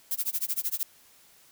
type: noise with tremolo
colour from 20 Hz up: violet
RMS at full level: -27 dBFS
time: 0.11-0.83 s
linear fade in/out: 0 ms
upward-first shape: sine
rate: 13 Hz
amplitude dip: 100%
effects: white hiss -58 dBFS RMS until 1.51 s